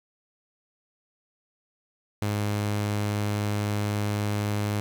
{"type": "tone", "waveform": "sawtooth", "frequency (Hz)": 103.83, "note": "G#2", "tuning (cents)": 0, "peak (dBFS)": -21, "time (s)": [2.22, 4.8], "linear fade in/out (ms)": 0, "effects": ["8-bit"]}